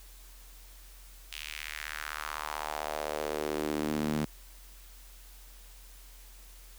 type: tone with high-pass filter sweep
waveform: sawtooth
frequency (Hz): 75.8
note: D#2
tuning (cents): -45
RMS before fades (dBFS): -35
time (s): 1.32-4.25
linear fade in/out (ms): 5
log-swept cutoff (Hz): 2900 to 190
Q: 2.4
effects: added 43 Hz sine -50 dBFS peak until 6.78 s + white hiss -56 dBFS RMS until 6.78 s